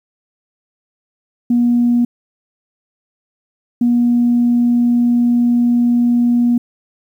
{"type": "tone bursts at uneven times", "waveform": "sine", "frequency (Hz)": 240.1, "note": "B3", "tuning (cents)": -49, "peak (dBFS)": -9, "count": 2, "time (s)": [[1.5, 2.05], [3.81, 6.58]], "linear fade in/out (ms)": 5, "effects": ["tanh soft clip ceiling -5 dBFS", "8-bit"]}